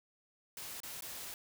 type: noise with dropouts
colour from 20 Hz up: white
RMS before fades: -45 dBFS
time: 0.57-1.34 s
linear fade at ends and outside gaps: 1 ms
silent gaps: 0.803-0.833 / 1.008-1.022 s
effects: none